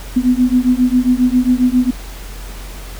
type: beating tone pair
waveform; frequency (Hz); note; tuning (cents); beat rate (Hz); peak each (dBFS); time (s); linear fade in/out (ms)
sine; 246.9 / 254.3; B3 / C4; 0 / -49; 7.4; -13; 0.16-1.91; 10
effects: added 45 Hz sine -28 dBFS peak until 2.99 s + pink hiss -35 dBFS RMS until 2.99 s